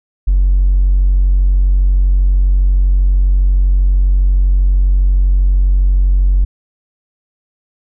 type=tone with hard clipping; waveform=sine; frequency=46.25 Hz; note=F#1; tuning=in tune; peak=-8 dBFS; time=0.27-6.45 s; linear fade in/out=10 ms; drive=1 dB; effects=none